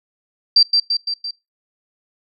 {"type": "tone with echo", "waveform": "sine", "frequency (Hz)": 4699, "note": "D8", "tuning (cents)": 0, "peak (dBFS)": -7, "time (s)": [0.56, 0.63], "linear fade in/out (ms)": 5, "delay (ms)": 170, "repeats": 4, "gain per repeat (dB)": -4, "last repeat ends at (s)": 1.31, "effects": ["noise-tail reverb RT60 0.2 s tail -21 dB re dry"]}